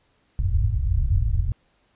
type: low-pass noise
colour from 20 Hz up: white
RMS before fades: -21 dBFS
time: 0.39-1.52 s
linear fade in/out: 0 ms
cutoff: 110 Hz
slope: 48 dB/octave
effects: pink hiss -65 dBFS RMS until 1.95 s + resampled to 8000 Hz